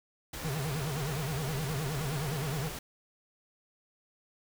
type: noise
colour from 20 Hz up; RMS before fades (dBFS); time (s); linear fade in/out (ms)
pink; -40; 0.33-2.79; 5
type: tone with vibrato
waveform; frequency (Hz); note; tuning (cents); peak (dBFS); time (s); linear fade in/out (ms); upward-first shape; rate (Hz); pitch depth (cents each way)
square; 145.2; D3; -19; -33; 0.44-2.69; 10; sine; 9.6; 200
effects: none